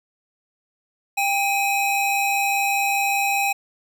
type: tone pair together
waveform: square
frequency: 796 / 2533 Hz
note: G5 / D#7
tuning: +26 / +30 cents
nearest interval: octave + minor sixth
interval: 2004 cents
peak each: -22 / -23 dBFS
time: 1.17-3.53 s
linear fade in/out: 10 ms
effects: none